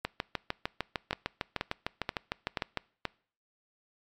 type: two click trains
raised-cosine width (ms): 0.3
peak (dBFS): -14 / -14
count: 5 / 19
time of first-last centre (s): 1.13-3.053 / 0.05-2.773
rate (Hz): 2.08 / 6.61
effects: noise-tail reverb RT60 0.5 s tail -24 dB re dry + MP3 96 kbps